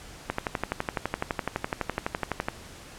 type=click train; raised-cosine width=0.5 ms; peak=-11 dBFS; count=27; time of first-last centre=0.3-2.485 s; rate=11.9 Hz; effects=pink hiss -46 dBFS RMS until 2.98 s + low-pass 10000 Hz 12 dB/octave